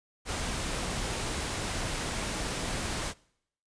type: noise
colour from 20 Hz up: pink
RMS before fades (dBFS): -33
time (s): 0.25-3.14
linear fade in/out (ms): 50
effects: noise-tail reverb RT60 0.7 s tail -23 dB re dry + resampled to 22050 Hz